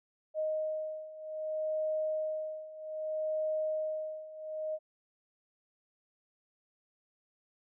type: beating tone pair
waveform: sine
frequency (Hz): 622.3 / 622.93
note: D#5 / D#5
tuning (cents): 0 / +2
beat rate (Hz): 0.63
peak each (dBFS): -37 / -34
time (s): 0.34-4.79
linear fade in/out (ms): 50
effects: none